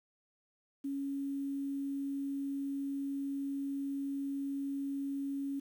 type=tone with quantisation; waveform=sine; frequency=277.2 Hz; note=C#4; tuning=in tune; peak=-34 dBFS; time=0.84-5.6 s; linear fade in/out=10 ms; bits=10; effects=none